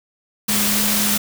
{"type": "tone in noise", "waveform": "sine", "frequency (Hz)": 207.7, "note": "G#3", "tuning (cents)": 0, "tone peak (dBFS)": -23, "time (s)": [0.48, 1.18], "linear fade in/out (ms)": 10, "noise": "white", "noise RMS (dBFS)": -19, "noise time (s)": [0.48, 1.18], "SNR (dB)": -7, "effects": []}